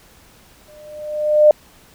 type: tone with exponential growth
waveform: sine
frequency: 603 Hz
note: D5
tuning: 46 cents sharp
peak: -4 dBFS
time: 0.68-1.51 s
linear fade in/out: 2 ms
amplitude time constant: 180 ms
effects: pink hiss -49 dBFS RMS until 1.94 s